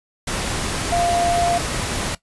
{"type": "tone in noise", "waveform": "sine", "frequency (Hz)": 694, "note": "F5", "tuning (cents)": -11, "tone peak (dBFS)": -17, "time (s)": [0.92, 1.58], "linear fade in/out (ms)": 5, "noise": "pink", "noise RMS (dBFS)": -24, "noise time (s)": [0.27, 2.15], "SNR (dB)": 4, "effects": ["noise-tail reverb RT60 0.1 s tail -17 dB re dry", "resampled to 24000 Hz"]}